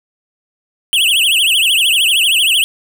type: tone with vibrato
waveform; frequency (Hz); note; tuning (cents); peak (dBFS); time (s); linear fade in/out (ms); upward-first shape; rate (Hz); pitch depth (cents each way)
square; 2960; F#7; 0; -10; 0.93-2.64; 0; triangle; 13; 260
effects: none